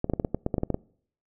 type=clicks; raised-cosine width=2 ms; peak=-12 dBFS; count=12; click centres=0.044 / 0.098 / 0.136 / 0.198 / 0.248 / 0.346 / 0.464 / 0.542 / 0.582 / 0.634 / 0.703 / 0.744 s; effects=noise-tail reverb RT60 0.6 s tail -25 dB re dry